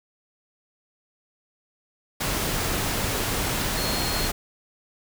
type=tone in noise; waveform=sine; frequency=4267 Hz; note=C8; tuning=33 cents sharp; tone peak=-31 dBFS; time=3.77-4.28 s; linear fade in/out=10 ms; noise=pink; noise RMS=-26 dBFS; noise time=2.2-4.32 s; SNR=-8 dB; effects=none